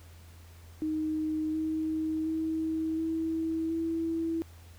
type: tone with pitch steps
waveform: sine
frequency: 311.1 / 315.3 / 319.5 / 323.7 / 328.1 Hz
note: D#4 / D#4 / D#4 / E4 / E4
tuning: 0 / +23 / +46 / -31 / -8 cents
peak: -28 dBFS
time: 0.82-4.42 s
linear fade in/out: 0 ms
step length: 720 ms
effects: added 84 Hz sine -49 dBFS peak until 4.78 s + pink hiss -58 dBFS RMS until 4.78 s